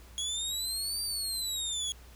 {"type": "exponential two-way sweep", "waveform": "25% pulse", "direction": "up then down", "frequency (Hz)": [3322, 4699, 3322], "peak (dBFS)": -27, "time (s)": [0.18, 1.92], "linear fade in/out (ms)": 0, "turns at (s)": 1.02, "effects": ["added 60 Hz sine -50 dBFS peak until 2.15 s", "pink hiss -57 dBFS RMS until 2.15 s"]}